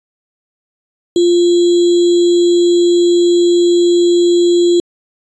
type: tone with sample-and-hold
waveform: sine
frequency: 348.4 Hz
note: F4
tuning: 4 cents flat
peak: -7 dBFS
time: 1.16-4.8 s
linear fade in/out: 2 ms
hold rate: 3675 Hz
effects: resampled to 22050 Hz